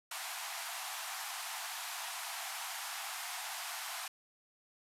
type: band-pass noise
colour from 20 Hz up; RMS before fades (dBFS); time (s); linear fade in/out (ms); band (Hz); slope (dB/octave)
pink; -42; 0.11-4.08; 5; 680 to 14000; 96
effects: none

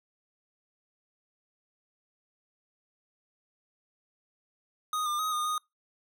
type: tone with pitch steps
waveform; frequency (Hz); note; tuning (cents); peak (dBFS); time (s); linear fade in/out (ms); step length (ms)
square; 1244 / 1200 / 1259 / 1222 / 1237; D#6 / D6 / D#6 / D#6 / D#6; -1 / +37 / +20 / -32 / -10; -29; 4.93-5.58; 2; 130
effects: noise-tail reverb RT60 0.2 s tail -26 dB re dry

